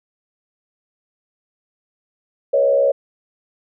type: tone with frequency modulation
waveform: sine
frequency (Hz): 554.4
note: C#5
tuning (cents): 0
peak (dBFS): -12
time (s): 2.53-2.92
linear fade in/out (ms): 10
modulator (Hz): 66.2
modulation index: 0.85
effects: none